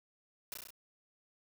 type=noise with echo; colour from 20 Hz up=white; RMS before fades=-42 dBFS; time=0.52-0.54 s; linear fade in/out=0 ms; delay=33 ms; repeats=5; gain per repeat=-2 dB; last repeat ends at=0.705 s; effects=none